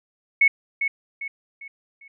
sine tone with echo, 2206 Hz, C#7, 9 cents flat, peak -12 dBFS, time 0.41-0.48 s, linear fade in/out 5 ms, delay 400 ms, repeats 4, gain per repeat -8 dB, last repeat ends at 2.08 s, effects none

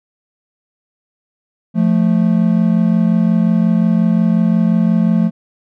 triangle tone pair together, 174.38 / 220 Hz, F3 / A3, -2 / 0 cents, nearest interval major third, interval 402 cents, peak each -11 dBFS, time 1.74-5.31 s, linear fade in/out 50 ms, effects none

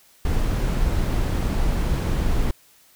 brown noise, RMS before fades -21 dBFS, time 0.25-2.51 s, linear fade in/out 2 ms, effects white hiss -55 dBFS RMS until 2.95 s

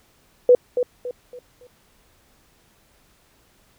sine tone with echo, 493.9 Hz, B4, in tune, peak -8 dBFS, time 0.49-0.55 s, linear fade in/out 2 ms, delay 280 ms, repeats 4, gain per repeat -9 dB, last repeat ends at 1.67 s, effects pink hiss -59 dBFS RMS until 3.78 s

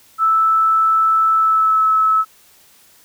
sine tone with pitch glide, 1315 to 1299.1 Hz, E6 to E6, -5 to -26 cents, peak -11 dBFS, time 0.18-2.25 s, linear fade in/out 50 ms, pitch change -21 cents, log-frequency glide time 1.34-1.85 s, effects white hiss -50 dBFS RMS until 3.04 s

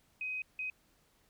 sine tone bursts at uneven times, 2517 Hz, D#7, 19 cents sharp, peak -35 dBFS, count 2, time 0.21-0.42 / 0.59-0.7 s, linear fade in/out 2 ms, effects pink hiss -70 dBFS RMS until 1.29 s

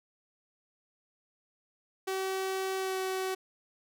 sawtooth tone with pitch glide, 381.3 to 377.4 Hz, G4 to F#4, -48 to +34 cents, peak -27 dBFS, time 2.07-3.35 s, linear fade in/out 10 ms, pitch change -18 cents, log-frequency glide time 2.77-2.98 s, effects none

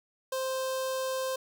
sawtooth tone with notch filter, 523.3 Hz, C5, in tune, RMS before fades -32 dBFS, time 0.32-1.36 s, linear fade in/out 5 ms, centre 2100 Hz, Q 1.4, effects none

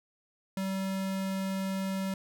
square tone, 192.1 Hz, G3, 35 cents flat, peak -31 dBFS, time 0.57-2.14 s, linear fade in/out 2 ms, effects none

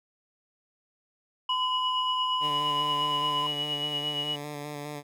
sine tone with tremolo, 2924 Hz, F#7, 21 cents flat, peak -26 dBFS, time 1.49-4.36 s, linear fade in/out 5 ms, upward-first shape triangle, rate 8.6 Hz, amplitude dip 60%
triangle tone, 1017 Hz, C6, 50 cents flat, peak -25 dBFS, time 1.49-3.47 s, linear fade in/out 5 ms
10% pulse tone with vibrato, 146.83 Hz, D3, in tune, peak -27 dBFS, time 2.4-5.03 s, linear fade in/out 50 ms, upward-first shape square, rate 4.9 Hz, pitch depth 21 cents each way
effects none

